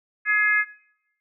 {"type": "harmonic tone", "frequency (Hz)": 421.2, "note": "G#4", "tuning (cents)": 24, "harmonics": [3, 4, 5, 6], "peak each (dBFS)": [-31, -19, -23, -31], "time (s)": [0.25, 0.65], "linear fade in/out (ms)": 50, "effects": ["noise-tail reverb RT60 0.8 s tail -19 dB re dry"]}